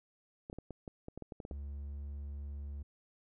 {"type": "clicks", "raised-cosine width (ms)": 2, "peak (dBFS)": -30, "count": 12, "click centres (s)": [0.499, 0.529, 0.586, 0.707, 0.878, 1.084, 1.176, 1.223, 1.322, 1.402, 1.451, 1.512]}
{"type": "tone with pitch glide", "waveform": "triangle", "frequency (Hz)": [70.8, 71.33], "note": ["C#2", "D2"], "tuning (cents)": [37, -50], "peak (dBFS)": -38, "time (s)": [1.51, 2.83], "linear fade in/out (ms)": 10, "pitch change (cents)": 13, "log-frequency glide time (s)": [1.68, 2.02]}
{"effects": []}